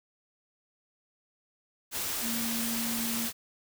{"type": "tone in noise", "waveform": "sine", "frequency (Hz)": 230.9, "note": "A#3", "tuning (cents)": -16, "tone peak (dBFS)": -33, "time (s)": [2.21, 3.3], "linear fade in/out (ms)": 50, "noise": "white", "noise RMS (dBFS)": -33, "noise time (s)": [1.91, 3.33], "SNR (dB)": -3, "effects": []}